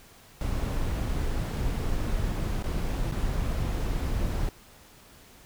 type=noise with dropouts; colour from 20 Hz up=brown; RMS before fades=-28 dBFS; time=0.41-4.49 s; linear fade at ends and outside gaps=1 ms; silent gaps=2.625-2.64 / 3.114-3.121 s; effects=pink hiss -53 dBFS RMS until 5.45 s